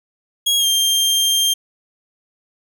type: tone with pitch glide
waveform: sawtooth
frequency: 3300 to 3186 Hz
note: G#7 to G7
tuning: -12 to +27 cents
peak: -11 dBFS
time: 0.46-1.54 s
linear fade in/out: 10 ms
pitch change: -61 cents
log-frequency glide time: 0.58-0.66 s
effects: none